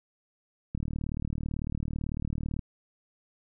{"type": "click train", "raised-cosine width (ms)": 5, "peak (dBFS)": -20, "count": 71, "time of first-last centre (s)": [0.75, 2.592], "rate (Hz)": 38, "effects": []}